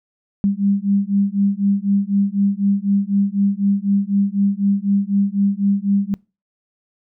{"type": "beating tone pair", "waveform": "sine", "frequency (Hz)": [197.4, 201.4], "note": ["G3", "G3"], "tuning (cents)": [12, 47], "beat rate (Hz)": 4, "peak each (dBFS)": -18, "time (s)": [0.44, 6.14], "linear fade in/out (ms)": 0, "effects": ["noise-tail reverb RT60 0.3 s tail -25 dB re dry"]}